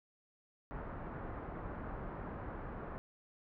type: low-pass noise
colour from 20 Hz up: pink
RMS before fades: -44 dBFS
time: 0.71-2.98 s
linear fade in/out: 0 ms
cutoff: 1500 Hz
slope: 24 dB/octave
effects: none